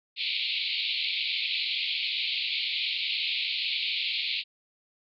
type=band-pass noise; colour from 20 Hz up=white; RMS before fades=-30 dBFS; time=0.16-4.44 s; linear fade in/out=50 ms; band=2200 to 4400 Hz; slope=96 dB/octave; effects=none